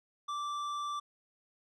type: tone with tanh clipping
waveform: sine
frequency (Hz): 1170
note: D6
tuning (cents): -7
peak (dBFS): -36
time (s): 0.28-1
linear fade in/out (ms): 10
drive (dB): 11
effects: none